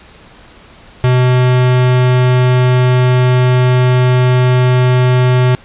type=tone; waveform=square; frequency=126.1 Hz; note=B2; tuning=36 cents sharp; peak=-8 dBFS; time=1.04-5.55 s; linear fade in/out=0 ms; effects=pink hiss -40 dBFS RMS until 5.64 s + resampled to 8000 Hz